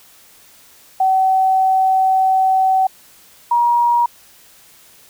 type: tone pair in turn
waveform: sine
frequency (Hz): 760 / 951.8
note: F#5 / A#5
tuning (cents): +46 / +36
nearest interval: major third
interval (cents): 390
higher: second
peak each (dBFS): -11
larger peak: neither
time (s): 1-2.87 / 3.51-4.06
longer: first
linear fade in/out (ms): 5
effects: white hiss -47 dBFS RMS until 5.09 s